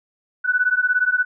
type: beating tone pair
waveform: sine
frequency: 1480 / 1497 Hz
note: F#6 / F#6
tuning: 0 / +20 cents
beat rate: 17 Hz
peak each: -19 dBFS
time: 0.44-1.25 s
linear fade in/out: 20 ms
effects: none